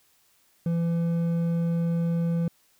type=tone with hard clipping; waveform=triangle; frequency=168.4 Hz; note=E3; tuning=37 cents sharp; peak=-24 dBFS; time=0.66-2.48 s; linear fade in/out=2 ms; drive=9 dB; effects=white hiss -64 dBFS RMS until 2.79 s